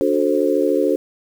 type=chord; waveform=sine; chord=D dominant seventh; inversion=none; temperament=just; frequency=293.7 / 367.1 / 440.5 / 528.6 Hz; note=D4 / F#4 / A4 / C5; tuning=0 / -14 / +2 / +18 cents; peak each=-20 dBFS; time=0.01-0.96 s; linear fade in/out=0 ms; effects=7-bit